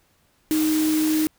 sine tone in noise, 311.1 Hz, D#4, in tune, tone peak -18 dBFS, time 0.51-1.27 s, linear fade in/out 0 ms, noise white, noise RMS -30 dBFS, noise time 0.51-1.27 s, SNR +9 dB, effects pink hiss -63 dBFS RMS until 1.38 s

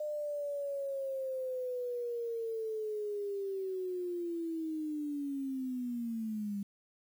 sine linear sweep, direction down, 605 to 197.9 Hz, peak -34 dBFS, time 0-6.63 s, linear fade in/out 5 ms, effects 10-bit

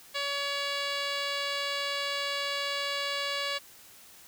10% pulse tone with low-pass filter, 565 Hz, C#5, 33 cents sharp, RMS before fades -32 dBFS, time 0.14-3.59 s, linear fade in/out 20 ms, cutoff 5000 Hz, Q 3.6, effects white hiss -53 dBFS RMS until 4.27 s

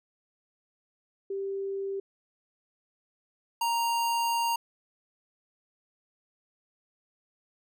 sine / square tone pair in turn, 392 / 932.3 Hz, G4 / A#5, 0 / 0 cents, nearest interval octave + minor third, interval 1500 cents, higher second, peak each -30 / -26 dBFS, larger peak second, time 1.3-2 / 3.61-4.56 s, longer second, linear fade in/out 5 ms, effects none

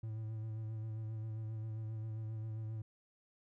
triangle tone with vibrato, 110 Hz, A2, in tune, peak -37 dBFS, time 0.03-2.82 s, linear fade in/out 5 ms, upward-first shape sine, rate 7.5 Hz, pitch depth 29 cents each way, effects none

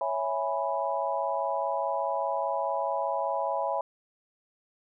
sine chord, C# minor seventh, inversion none, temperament equal, 554.4 / 659.3 / 830.6 / 987.8 Hz, C#5 / E5 / G#5 / B5, 0 / 0 / 0 / 0 cents, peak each -32 dBFS, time 0.01-3.81 s, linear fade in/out 2 ms, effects none

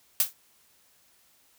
blue noise with exponential decay, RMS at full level -18 dBFS, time 0.2-0.33 s, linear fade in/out 2 ms, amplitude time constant 28 ms, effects white hiss -63 dBFS RMS until 1.58 s

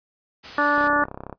white noise, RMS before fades -37 dBFS, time 0.43-0.89 s, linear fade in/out 20 ms
harmonic tone, 291.5 Hz, D4, 13 cents flat, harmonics 1 / 2 / 3 / 4 / 5 / 6, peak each -25 / -25 / -26 / -22 / -23 / -27 dBFS, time 0.58-1.04 s, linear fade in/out 2 ms
click train, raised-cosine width 1 ms, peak -20 dBFS, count 19, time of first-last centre 0.78-1.327 s, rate 32.9 Hz
effects noise-tail reverb RT60 0.1 s tail -17 dB re dry + resampled to 11025 Hz

